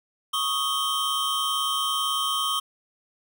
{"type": "tone cluster", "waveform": "square", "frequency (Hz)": [1110, 1248, 3126], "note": ["C#6", "D#6", "G7"], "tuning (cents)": [2, 5, -6], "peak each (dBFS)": [-29, -31, -27], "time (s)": [0.33, 2.6], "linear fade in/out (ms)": 10, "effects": []}